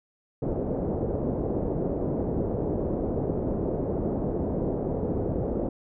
white low-pass noise, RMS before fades -28 dBFS, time 0.42-5.69 s, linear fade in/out 5 ms, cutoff 520 Hz, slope 24 dB/octave, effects none

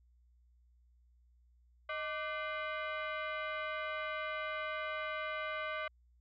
sine tone with frequency modulation, 277.2 Hz, C#4, in tune, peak -36 dBFS, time 1.89-5.88 s, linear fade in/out 5 ms, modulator 899 Hz, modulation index 2.4, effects added 60 Hz sine -64 dBFS peak until 6.2 s

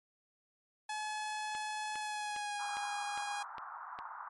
sawtooth tone with pitch glide, 853 to 819.2 Hz, G#5 to G#5, +46 to -24 cents, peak -33 dBFS, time 0.89-3.43 s, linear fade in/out 5 ms, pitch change -70 cents, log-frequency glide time 1.97-2.64 s
click train, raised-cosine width 0.3 ms, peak -30 dBFS, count 7, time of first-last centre 1.55-3.989 s, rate 2.46 Hz
pink band-pass noise, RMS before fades -46 dBFS, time 2.59-4.29 s, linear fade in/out 10 ms, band 850 to 1400 Hz, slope 48 dB/octave
effects MP3 48 kbps

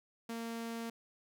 sawtooth tone, 230 Hz, A#3, 23 cents flat, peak -35 dBFS, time 0.29-0.9 s, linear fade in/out 5 ms, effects none

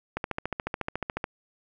click train, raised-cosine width 0.5 ms, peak -14 dBFS, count 16, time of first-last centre 0.17-1.241 s, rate 14 Hz, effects none

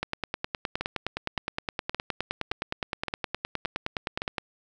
two click trains, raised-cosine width 0.3 ms, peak -12 / -14 dBFS, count 43 / 7, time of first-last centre 0.03-4.382 / 0.81-4.219 s, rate 9.65 / 1.76 Hz, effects none

